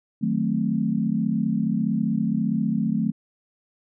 sine chord, D# diminished seventh, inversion none, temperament equal, 155.56 / 185 / 220 / 261.6 Hz, D#3 / F#3 / A3 / C4, 0 / 0 / 0 / 0 cents, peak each -29 / -26 / -23 / -29 dBFS, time 0.21-3.12 s, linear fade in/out 20 ms, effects none

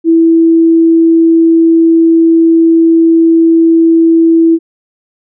sine tone, 329.2 Hz, E4, 2 cents flat, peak -3 dBFS, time 0.04-4.59 s, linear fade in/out 50 ms, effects none

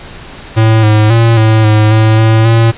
square tone with pitch steps, 111 / 107.2 / 115.2 / 110.1 / 107.4 / 109.8 / 111.2 / 114.4 Hz, A2 / A2 / A#2 / A2 / A2 / A2 / A2 / A#2, +16 / -45 / -20 / +2 / -41 / -3 / +19 / -32 cents, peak -5 dBFS, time 0.56-2.72 s, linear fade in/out 20 ms, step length 270 ms, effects pink hiss -30 dBFS RMS until 2.77 s + resampled to 8000 Hz

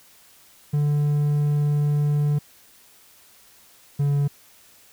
triangle tone pair in turn, 146.83 / 142.81 Hz, D3 / D3, 0 / -48 cents, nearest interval unison, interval 48 cents, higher first, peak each -16 dBFS, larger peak neither, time 0.73-2.39 / 3.99-4.28 s, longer first, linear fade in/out 10 ms, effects white hiss -53 dBFS RMS until 4.92 s

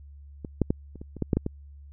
clicks, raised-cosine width 3 ms, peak -21 / -8 / -10 / -29 / -26 / -25 / -13 / -9 / -10 / -15 dBFS, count 10, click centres 0.448 / 0.617 / 0.705 / 0.957 / 1.015 / 1.167 / 1.223 / 1.332 / 1.37 / 1.464 s, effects added 71 Hz sine -44 dBFS peak until 1.92 s

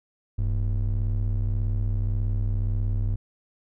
triangle ring-modulated tone, 69.3 Hz, C#2, in tune, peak -17 dBFS, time 0.38-3.16 s, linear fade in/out 10 ms, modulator 30.9 Hz, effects none

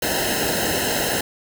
pink noise with comb filter, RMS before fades -22 dBFS, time 0.02-1.21 s, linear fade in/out 5 ms, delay 0.86 ms, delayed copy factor -0.95, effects none

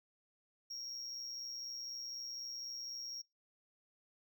triangle tone with amplitude modulation, 5588 Hz, F8, in tune, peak -39 dBFS, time 0.7-3.22 s, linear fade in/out 10 ms, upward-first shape sine, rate 124 Hz, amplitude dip 50%, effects noise-tail reverb RT60 0.2 s tail -25 dB re dry

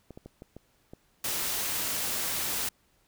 clicks, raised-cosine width 2 ms, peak -30 dBFS, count 7, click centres 0.107 / 0.175 / 0.26 / 0.421 / 0.566 / 0.935 / 1.285 s
white noise, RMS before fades -31 dBFS, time 1.24-2.69 s, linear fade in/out 5 ms
effects pink hiss -68 dBFS RMS until 3.07 s

